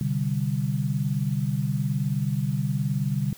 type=chord; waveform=sine; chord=C suspended second; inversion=none; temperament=equal with one note detuned; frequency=127.9 / 146.83 / 196 Hz; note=C3 / D3 / G3; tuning=-39 / 0 / 0 cents; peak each=-27 / -26 / -29 dBFS; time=0.01-3.33 s; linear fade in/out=2 ms; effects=white hiss -49 dBFS RMS until 3.37 s